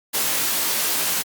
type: noise with comb filter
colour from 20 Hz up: white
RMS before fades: -22 dBFS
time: 0.13-1.23 s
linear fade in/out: 20 ms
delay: 18 ms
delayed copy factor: +0.9
effects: high-pass 150 Hz 12 dB/octave + Opus 48 kbps